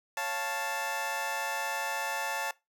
20% pulse chord, Db augmented, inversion none, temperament equal, 554.4 / 698.5 / 880 Hz, Db5 / F5 / A5, 0 / 0 / 0 cents, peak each -34 / -34 / -28 dBFS, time 0.17-2.51 s, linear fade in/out 2 ms, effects noise-tail reverb RT60 0.2 s tail -20 dB re dry

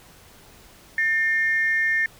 sine tone pair together, 1800 / 2134 Hz, A6 / C7, +39 / +34 cents, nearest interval minor third, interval 295 cents, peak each -19 / -25 dBFS, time 0.98-2.06 s, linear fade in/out 2 ms, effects tanh soft clip ceiling -11 dBFS + pink hiss -50 dBFS RMS until 2.19 s

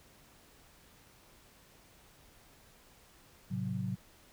sine chord, F# diminished, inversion first, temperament equal with one note detuned, 110 / 133.18 / 185 Hz, A2 / C3 / F#3, 0 / +31 / 0 cents, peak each -38 / -38 / -36 dBFS, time 3.5-3.96 s, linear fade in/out 20 ms, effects pink hiss -61 dBFS RMS until 4.32 s

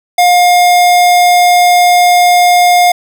square tone, 711 Hz, F5, 31 cents sharp, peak -5 dBFS, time 0.18-2.92 s, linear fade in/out 5 ms, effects none

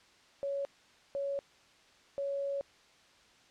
sine tone bursts at uneven times, 558 Hz, C#5, 11 cents sharp, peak -32 dBFS, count 3, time 0.43-0.65 / 1.15-1.39 / 2.18-2.61 s, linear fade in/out 0 ms, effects white hiss -62 dBFS RMS until 3.5 s + low-pass 5000 Hz 12 dB/octave

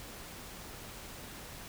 silence, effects pink hiss -47 dBFS RMS until 1.68 s

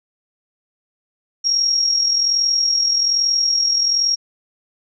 sine tone with amplitude modulation, 5588 Hz, F8, in tune, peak -12 dBFS, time 1.44-4.16 s, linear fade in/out 20 ms, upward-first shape sine, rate 41.2 Hz, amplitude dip 50%, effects none

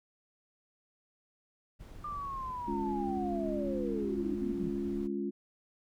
brown noise, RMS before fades -47 dBFS, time 1.79-5.08 s, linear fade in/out 20 ms
sine linear sweep, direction down, 1202 to 155.56 Hz, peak -36 dBFS, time 2.04-4.69 s, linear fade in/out 5 ms
sine chord, Db major, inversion second, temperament equal, 207.7 / 277.2 / 349.2 Hz, Ab3 / Db4 / F4, 0 / 0 / 0 cents, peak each -36 / -37 / -36 dBFS, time 2.67-5.31 s, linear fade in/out 20 ms
effects none

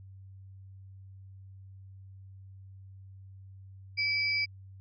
sine tone pair together, 2306 / 4883 Hz, D7 / D#8, -32 / -33 cents, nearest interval octave + minor second, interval 1299 cents, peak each -28 / -32 dBFS, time 3.97-4.46 s, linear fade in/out 20 ms, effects added 96 Hz sine -47 dBFS peak until 4.8 s

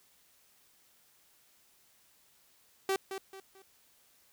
sawtooth tone with echo, 386 Hz, G4, 27 cents flat, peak -24 dBFS, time 2.89-2.96 s, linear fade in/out 2 ms, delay 220 ms, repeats 3, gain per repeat -9 dB, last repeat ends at 3.62 s, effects white hiss -66 dBFS RMS until 4.32 s

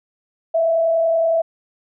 sine tone with frequency modulation, 659.3 Hz, E5, in tune, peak -14 dBFS, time 0.54-1.42 s, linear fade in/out 10 ms, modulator 30.7 Hz, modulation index 0.41, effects none

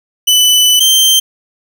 sawtooth tone pair in turn, 2992 / 3134 Hz, F#7 / G7, +19 / -1 cents, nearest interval minor second, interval 80 cents, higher second, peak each -3 dBFS, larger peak neither, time 0.27-0.8 / 0.8-1.2 s, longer first, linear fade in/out 10 ms, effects none

